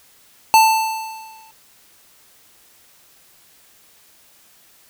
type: tone with exponential decay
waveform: square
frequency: 885 Hz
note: A5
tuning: 10 cents sharp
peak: -7 dBFS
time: 0.54-1.51 s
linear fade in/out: 0 ms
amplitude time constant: 210 ms
effects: white hiss -52 dBFS RMS until 4.89 s